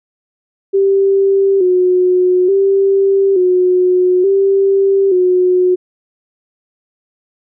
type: tone with vibrato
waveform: sine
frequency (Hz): 377.6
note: F#4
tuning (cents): +35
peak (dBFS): -8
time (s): 0.73-5.76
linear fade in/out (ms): 20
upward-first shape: square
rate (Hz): 0.57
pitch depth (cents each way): 63
effects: none